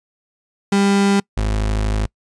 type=tone pair in turn; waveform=35% pulse; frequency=199 / 52.71 Hz; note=G3 / G#1; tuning=+26 / +26 cents; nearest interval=octave + major seventh; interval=2300 cents; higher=first; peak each=-11 / -15 dBFS; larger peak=first; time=0.72-1.2 / 1.37-2.06 s; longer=second; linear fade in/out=5 ms; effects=noise-tail reverb RT60 0.1 s tail -26 dB re dry + resampled to 22050 Hz